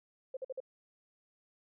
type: tone bursts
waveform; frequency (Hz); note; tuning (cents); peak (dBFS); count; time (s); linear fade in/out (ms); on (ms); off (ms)
sine; 523.3; C5; 0; -36; 4; 0.34-0.603; 5; 29; 49
effects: none